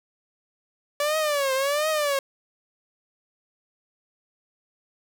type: tone with vibrato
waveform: sawtooth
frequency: 575 Hz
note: D5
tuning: 37 cents flat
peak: -18 dBFS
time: 1-2.19 s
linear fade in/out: 2 ms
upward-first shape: triangle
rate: 1.4 Hz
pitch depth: 170 cents each way
effects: none